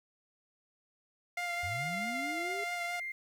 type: tone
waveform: sine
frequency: 2100 Hz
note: C7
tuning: 6 cents sharp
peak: -36 dBFS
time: 1.37-3.12 s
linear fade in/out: 5 ms
type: tone with vibrato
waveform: sawtooth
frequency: 698.5 Hz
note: F5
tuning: in tune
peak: -33 dBFS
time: 1.37-3 s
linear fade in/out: 5 ms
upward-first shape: sine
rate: 4.6 Hz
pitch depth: 22 cents each way
type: linear sweep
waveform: sine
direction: up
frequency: 79.3 to 415.3 Hz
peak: -39 dBFS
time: 1.63-2.64 s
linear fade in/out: 5 ms
effects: low-pass 12000 Hz 12 dB/octave + 10-bit